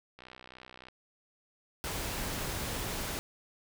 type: click train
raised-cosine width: 0.3 ms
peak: -33 dBFS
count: 45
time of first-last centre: 0.19-0.885 s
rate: 63.3 Hz
type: noise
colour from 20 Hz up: pink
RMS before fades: -36 dBFS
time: 1.84-3.19 s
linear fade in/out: 0 ms
effects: none